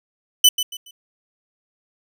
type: tone with echo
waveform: sawtooth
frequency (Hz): 3000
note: F#7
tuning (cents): +23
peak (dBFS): -5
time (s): 0.44-0.49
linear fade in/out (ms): 5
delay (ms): 140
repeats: 3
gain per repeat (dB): -11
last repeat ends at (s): 0.91
effects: none